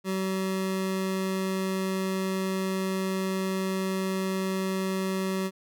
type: tone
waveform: 25% pulse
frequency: 189.9 Hz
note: F#3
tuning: 45 cents sharp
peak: -23 dBFS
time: 0.04-5.51 s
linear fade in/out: 50 ms
effects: none